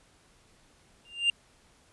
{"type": "tone with exponential growth", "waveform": "triangle", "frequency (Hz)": 2794, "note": "F7", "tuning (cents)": 0, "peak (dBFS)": -17, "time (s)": [1.05, 1.3], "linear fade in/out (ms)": 2, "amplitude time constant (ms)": 54, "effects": ["pink hiss -62 dBFS RMS until 1.92 s", "resampled to 24000 Hz"]}